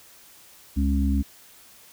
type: harmonic tone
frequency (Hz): 69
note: C#2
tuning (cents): -7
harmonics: 1 / 3 / 4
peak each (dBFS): -21 / -26 / -27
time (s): 0.76-1.23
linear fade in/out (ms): 20
effects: white hiss -51 dBFS RMS until 1.92 s